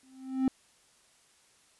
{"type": "tone with exponential growth", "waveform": "triangle", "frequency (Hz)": 262.7, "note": "C4", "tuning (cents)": 7, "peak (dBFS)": -19, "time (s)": [0.03, 0.48], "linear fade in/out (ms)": 1, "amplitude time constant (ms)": 97, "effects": ["white hiss -64 dBFS RMS until 1.79 s", "resampled to 24000 Hz"]}